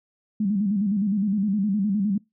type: tone with vibrato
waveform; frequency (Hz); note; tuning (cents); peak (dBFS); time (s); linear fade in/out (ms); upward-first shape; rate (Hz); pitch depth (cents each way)
sine; 202.4; G#3; -44; -20; 0.4-2.18; 5; square; 9.7; 91
effects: noise-tail reverb RT60 0.2 s tail -23 dB re dry